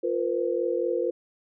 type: chord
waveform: sine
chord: F suspended fourth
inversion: none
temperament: equal with one note detuned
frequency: 349.2 / 466.2 / 510.4 Hz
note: F4 / Bb4 / C5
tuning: 0 / 0 / -43 cents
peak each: -28 dBFS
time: 0.03-1.11 s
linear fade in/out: 10 ms
effects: none